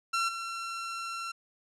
sawtooth tone with level steps, 1357 Hz, E6, 50 cents sharp, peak -23 / -31 dBFS, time 0.13-1.32 s, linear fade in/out 10 ms, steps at 0.28 s, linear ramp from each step 10 ms, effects low-pass 8000 Hz 12 dB/octave

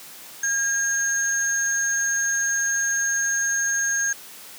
sine tone pair together, 1622 / 6466 Hz, G#6 / G#8, -41 / -47 cents, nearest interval 2 octaves, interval 2394 cents, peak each -23 dBFS, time 0.43-4.13 s, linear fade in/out 5 ms, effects white hiss -42 dBFS RMS until 4.58 s + high-pass 150 Hz 12 dB/octave

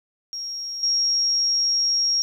sine tone with level steps, 5588 Hz, F8, in tune, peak -28 / -18 dBFS, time 0.33-2.22 s, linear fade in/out 0 ms, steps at 0.83 s, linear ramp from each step 2 ms, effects 9-bit

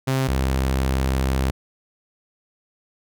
sawtooth tone pair in turn, 132.6 / 66.03 Hz, C3 / C2, +23 / +16 cents, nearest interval octave, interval 1207 cents, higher first, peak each -15 dBFS, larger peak neither, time 0.07-0.28 / 0.28-1.51 s, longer second, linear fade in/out 10 ms, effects none

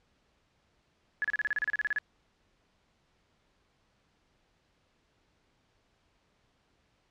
sine tone bursts, 1700 Hz, G#6, 40 cents sharp, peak -26 dBFS, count 14, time 1.22-1.985 s, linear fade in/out 0 ms, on 24 ms, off 33 ms, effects pink hiss -71 dBFS RMS until 7.1 s + low-pass 5000 Hz 12 dB/octave

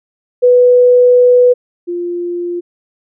sine tone pair in turn, 493.9 / 349.2 Hz, B4 / F4, 0 / 0 cents, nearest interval tritone, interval 600 cents, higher first, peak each -4 / -16 dBFS, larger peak first, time 0.42-1.54 / 1.87-2.61 s, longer first, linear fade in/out 20 ms, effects none

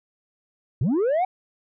sine linear sweep, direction up, 100 to 771 Hz, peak -16 dBFS, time 0.81-1.25 s, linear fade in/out 5 ms, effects tanh soft clip ceiling -18 dBFS

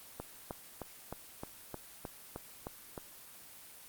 click train, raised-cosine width 1 ms, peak -25 dBFS, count 10, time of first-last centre 0.2-2.978 s, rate 3.24 Hz, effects white hiss -53 dBFS RMS until 3.88 s + Opus 24 kbps

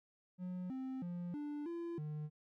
triangle tone with pitch steps, 181.4 / 261.7 / 175.4 / 294 / 339.9 / 151.4 Hz, F#3 / C4 / F3 / D4 / F4 / D#3, -34 / 0 / +8 / +2 / -47 / -47 cents, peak -38 dBFS, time 0.38-2.3 s, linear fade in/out 50 ms, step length 320 ms, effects none

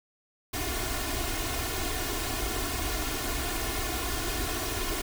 pink noise with comb filter, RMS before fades -31 dBFS, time 0.53-5.02 s, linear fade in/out 10 ms, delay 2.8 ms, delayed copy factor +0.95, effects none

